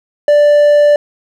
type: tone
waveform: triangle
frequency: 587.3 Hz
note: D5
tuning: in tune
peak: -3 dBFS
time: 0.28-0.96 s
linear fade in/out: 2 ms
effects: none